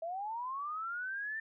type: linear sweep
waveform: sine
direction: up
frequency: 642 to 1800 Hz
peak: -36 dBFS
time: 0.02-1.4 s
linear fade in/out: 5 ms
effects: none